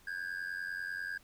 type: tone with amplitude modulation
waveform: triangle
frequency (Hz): 1615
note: G#6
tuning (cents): -49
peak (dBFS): -31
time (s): 0.07-1.18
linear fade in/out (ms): 5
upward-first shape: sine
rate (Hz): 90.1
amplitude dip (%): 85
effects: pink hiss -63 dBFS RMS until 1.23 s